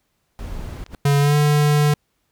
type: noise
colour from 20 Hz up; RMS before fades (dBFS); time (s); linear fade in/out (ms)
brown; -30; 0.39-0.84; 0
type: noise with exponential growth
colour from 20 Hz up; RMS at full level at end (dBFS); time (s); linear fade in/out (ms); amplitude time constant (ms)
brown; -24; 0.85-0.95; 2; 21
type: click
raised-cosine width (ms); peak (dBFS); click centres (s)
0.2; -23; 0.864
type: tone with pitch glide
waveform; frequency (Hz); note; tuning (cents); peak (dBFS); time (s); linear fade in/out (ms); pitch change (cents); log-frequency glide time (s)
square; 142.1 to 147.88; C#3 to D3; +43 to +12; -14; 1.05-1.94; 5; +69; 1.19-1.36
effects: pink hiss -69 dBFS RMS until 2.31 s